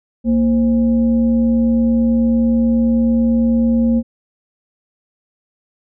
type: tone with frequency modulation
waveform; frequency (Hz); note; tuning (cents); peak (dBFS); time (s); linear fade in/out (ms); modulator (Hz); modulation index
sine; 232.3; A#3; -6; -11; 0.24-4.03; 50; 293; 0.43
effects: none